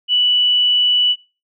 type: tone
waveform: sine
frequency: 2960 Hz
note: F#7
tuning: in tune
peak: -11 dBFS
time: 0.08-1.16 s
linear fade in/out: 50 ms
effects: noise-tail reverb RT60 0.3 s tail -21 dB re dry